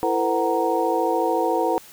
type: tone cluster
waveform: sine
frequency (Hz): 334.3 / 451.3 / 505 / 745 / 932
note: E4 / A4 / B4 / F#5 / A#5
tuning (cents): +24 / +44 / +39 / +12 / -1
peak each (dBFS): -25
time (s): 0.03-1.78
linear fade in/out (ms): 0
effects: white hiss -46 dBFS RMS until 1.92 s